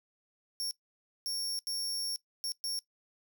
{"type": "tone bursts at uneven times", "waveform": "sawtooth", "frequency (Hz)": 5500, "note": "F8", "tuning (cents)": -27, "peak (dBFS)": -31, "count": 5, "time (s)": [[0.6, 0.71], [1.26, 1.59], [1.67, 2.16], [2.44, 2.52], [2.64, 2.79]], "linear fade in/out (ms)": 0, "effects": ["noise-tail reverb RT60 0.1 s tail -19 dB re dry"]}